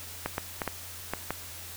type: clicks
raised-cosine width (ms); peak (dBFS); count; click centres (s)
0.5; -14; 6; 0.26 / 0.381 / 0.618 / 0.677 / 1.136 / 1.306
effects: added 87 Hz sine -49 dBFS peak until 1.76 s + white hiss -43 dBFS RMS until 1.76 s